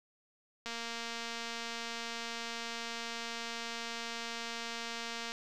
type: click train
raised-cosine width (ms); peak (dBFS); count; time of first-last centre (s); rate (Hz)
0.2; -23; 1082; 0.66-5.319; 232
effects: none